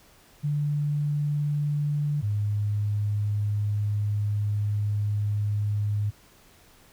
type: tone pair in turn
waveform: sine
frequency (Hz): 146.83 / 103.82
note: D3 / G#2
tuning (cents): 0 / 0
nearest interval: tritone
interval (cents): 600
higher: first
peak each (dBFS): -23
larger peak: neither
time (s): 0.43-2.22 / 2.22-6.11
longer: second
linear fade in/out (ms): 20
effects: pink hiss -56 dBFS RMS until 6.92 s